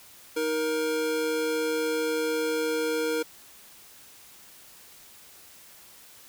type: tone pair together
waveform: square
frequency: 313.9 / 470.3 Hz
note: D#4 / A#4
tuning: +15 / +15 cents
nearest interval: perfect fifth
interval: 700 cents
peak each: -32 / -27 dBFS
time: 0.36-3.23 s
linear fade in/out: 10 ms
effects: white hiss -51 dBFS RMS until 6.28 s